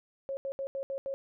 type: tone bursts at uneven times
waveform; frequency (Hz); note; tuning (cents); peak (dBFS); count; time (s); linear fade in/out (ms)
sine; 545; C#5; -29; -32; 6; 0.29-0.37 / 0.45-0.52 / 0.59-0.67 / 0.75-0.83 / 0.9-0.98 / 1.06-1.14; 0
effects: none